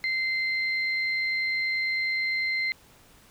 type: tone pair together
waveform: sine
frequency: 2077 / 4154 Hz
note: C7 / C8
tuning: -13 / -13 cents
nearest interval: octave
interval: 1200 cents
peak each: -25 / -34 dBFS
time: 0.04-2.72 s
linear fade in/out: 0 ms
effects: pink hiss -56 dBFS RMS until 3.3 s